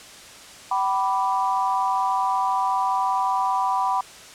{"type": "chord", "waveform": "sine", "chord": "G major", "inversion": "none", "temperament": "equal with one note detuned", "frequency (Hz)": [767, 987.8, 1174.7], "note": ["G5", "B5", "D6"], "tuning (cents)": [-38, 0, 0], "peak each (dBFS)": [-24, -22, -28], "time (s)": [0.71, 4.01], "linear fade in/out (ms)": 5, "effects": ["white hiss -43 dBFS RMS until 4.34 s", "low-pass 8000 Hz 12 dB/octave"]}